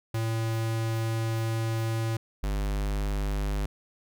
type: tone pair in turn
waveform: square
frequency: 112.8 / 50.25 Hz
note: A2 / G1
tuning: +44 / +44 cents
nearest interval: octave + major second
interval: 1400 cents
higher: first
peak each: -27 dBFS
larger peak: neither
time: 0.14-2.17 / 2.43-3.66 s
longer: first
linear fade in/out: 5 ms
effects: none